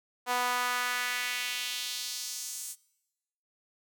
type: tone with high-pass filter sweep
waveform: sawtooth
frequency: 246.9 Hz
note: B3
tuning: in tune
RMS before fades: -33 dBFS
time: 0.26-2.76 s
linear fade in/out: 50 ms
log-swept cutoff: 810 to 8300 Hz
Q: 1.7
effects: noise-tail reverb RT60 1.0 s tail -23 dB re dry

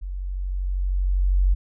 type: tone with level ramp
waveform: sine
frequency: 46.36 Hz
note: F#1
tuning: 4 cents sharp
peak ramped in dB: -28 to -14 dBFS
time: 0.01-1.55 s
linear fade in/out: 20 ms
effects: none

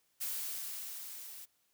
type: noise with level ramp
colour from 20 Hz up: blue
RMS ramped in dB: -37 to -49 dBFS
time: 0.2-1.46 s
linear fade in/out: 20 ms
effects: white hiss -75 dBFS RMS until 1.73 s

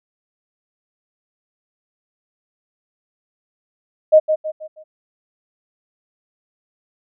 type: tone with echo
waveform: sine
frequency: 622.3 Hz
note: D#5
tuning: in tune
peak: -5 dBFS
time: 4.12-4.2 s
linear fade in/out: 20 ms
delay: 160 ms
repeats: 4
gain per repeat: -8 dB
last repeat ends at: 4.84 s
effects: none

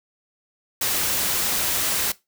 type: noise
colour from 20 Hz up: white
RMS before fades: -23 dBFS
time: 0.81-2.12 s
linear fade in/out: 5 ms
effects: noise-tail reverb RT60 0.2 s tail -19 dB re dry

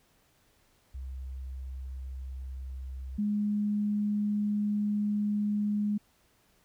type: tone pair in turn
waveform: sine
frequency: 65.41 / 207.7 Hz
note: C2 / G#3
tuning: 0 / 0 cents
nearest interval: octave + minor sixth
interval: 2000 cents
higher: second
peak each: -36 / -26 dBFS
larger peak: second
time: 0.94-3.18 / 3.18-5.98 s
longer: second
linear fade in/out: 10 ms
effects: pink hiss -67 dBFS RMS until 6.64 s

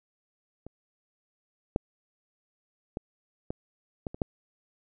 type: clicks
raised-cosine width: 2 ms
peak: -28 / -11 / -19 / -19 / -19 / -26 / -13 dBFS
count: 7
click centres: 0.666 / 1.761 / 2.971 / 3.505 / 4.068 / 4.145 / 4.218 s
effects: none

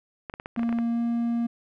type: clicks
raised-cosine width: 0.5 ms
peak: -20 dBFS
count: 10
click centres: 0.298 / 0.339 / 0.399 / 0.459 / 0.563 / 0.594 / 0.632 / 0.692 / 0.727 / 0.787 s
type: tone with pitch glide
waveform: triangle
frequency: 233.1 to 234.5 Hz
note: A#3 to A#3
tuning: 0 to +11 cents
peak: -21 dBFS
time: 0.57-1.47 s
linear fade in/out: 10 ms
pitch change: +11 cents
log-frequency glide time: 0.91-1 s
effects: none

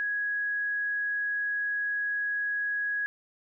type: tone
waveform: sine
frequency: 1664 Hz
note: G#6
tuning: 3 cents sharp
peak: -27 dBFS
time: 0-3.06 s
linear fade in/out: 0 ms
effects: none

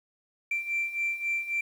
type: beating tone pair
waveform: sine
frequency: 2349 / 2352.7 Hz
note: D7 / D7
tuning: 0 / +2 cents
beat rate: 3.7 Hz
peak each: -32 / -28 dBFS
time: 0.51-1.61 s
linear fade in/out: 5 ms
effects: tanh soft clip ceiling -22 dBFS + 9-bit

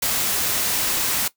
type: noise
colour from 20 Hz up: white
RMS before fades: -22 dBFS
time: 0.02-1.28 s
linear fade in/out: 5 ms
effects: noise-tail reverb RT60 0.1 s tail -17 dB re dry

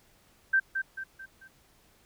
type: tone with echo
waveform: sine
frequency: 1564 Hz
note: G6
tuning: 4 cents flat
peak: -20 dBFS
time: 0.53-0.6 s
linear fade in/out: 10 ms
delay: 220 ms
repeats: 4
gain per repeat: -7 dB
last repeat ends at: 1.48 s
effects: pink hiss -63 dBFS RMS until 2.05 s

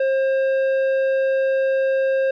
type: tone with tanh clipping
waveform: sine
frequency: 534 Hz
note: C5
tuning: 35 cents sharp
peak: -18 dBFS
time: 0-2.31 s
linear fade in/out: 5 ms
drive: 9 dB
effects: none

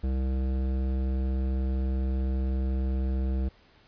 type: tone with hard clipping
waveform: sine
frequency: 65.41 Hz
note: C2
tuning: in tune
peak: -27 dBFS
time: 0.03-3.49 s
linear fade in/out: 10 ms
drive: 14 dB
effects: pink hiss -59 dBFS RMS until 3.87 s + resampled to 11025 Hz

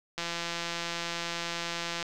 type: click train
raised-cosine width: 0.2 ms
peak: -16 dBFS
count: 315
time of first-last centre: 0.18-2.027 s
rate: 170 Hz
effects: none

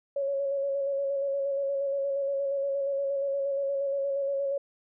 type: tone with vibrato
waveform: sine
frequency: 554.4 Hz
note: C#5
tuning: in tune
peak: -26 dBFS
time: 0.16-4.58 s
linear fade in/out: 5 ms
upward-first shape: square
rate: 8.5 Hz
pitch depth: 21 cents each way
effects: none

